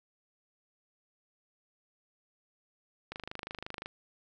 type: click train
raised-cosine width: 0.3 ms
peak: -23 dBFS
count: 20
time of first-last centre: 3.12-3.859 s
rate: 25.7 Hz
effects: none